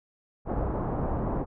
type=low-pass noise; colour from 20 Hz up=pink; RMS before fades=-29 dBFS; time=0.45-1.46 s; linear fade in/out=50 ms; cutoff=1000 Hz; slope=24 dB/octave; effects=none